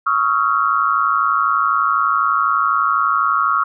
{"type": "tone cluster", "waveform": "sine", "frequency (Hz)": [1114, 1266, 1378], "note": ["C#6", "D#6", "F6"], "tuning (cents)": [8, 30, -24], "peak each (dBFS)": -18, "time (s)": [0.06, 3.64], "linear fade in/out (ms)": 10, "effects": []}